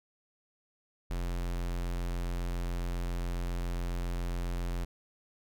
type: tone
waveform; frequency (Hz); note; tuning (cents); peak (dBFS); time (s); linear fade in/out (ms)
square; 43.65; F1; 0; -32; 1.1-4.85; 10
effects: none